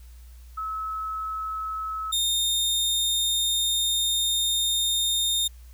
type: tone pair in turn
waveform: sine / sawtooth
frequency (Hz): 1294 / 3660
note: E6 / A#7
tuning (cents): -32 / -32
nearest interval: octave + tritone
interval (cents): 1800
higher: second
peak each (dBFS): -28 / -19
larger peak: second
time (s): 0.57-2.12 / 2.12-5.48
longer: second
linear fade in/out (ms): 10
effects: added 60 Hz sine -43 dBFS peak until 5.73 s + white hiss -59 dBFS RMS until 5.73 s